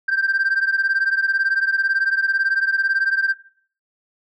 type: beating tone pair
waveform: sine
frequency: 1568 / 1586 Hz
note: G6 / G6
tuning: 0 / +20 cents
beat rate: 18 Hz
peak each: -17 / -20 dBFS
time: 0.08-3.34 s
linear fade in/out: 10 ms
effects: noise-tail reverb RT60 0.5 s tail -18 dB re dry + tanh soft clip ceiling -13 dBFS